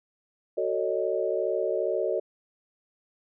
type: chord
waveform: sine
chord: D# half-diminished seventh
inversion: first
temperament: just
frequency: 373.4 / 448 / 560 / 622.3 Hz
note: F#4 / A4 / C#5 / D#5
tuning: +16 / +31 / +18 / 0 cents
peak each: -30 dBFS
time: 0.57-2.2 s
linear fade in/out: 10 ms
effects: none